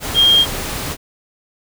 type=tone in noise; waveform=sine; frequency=3219 Hz; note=G7; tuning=45 cents sharp; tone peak=-8 dBFS; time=0.14-0.46 s; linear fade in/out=50 ms; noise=pink; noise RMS=-24 dBFS; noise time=0-0.97 s; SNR=+13 dB; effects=none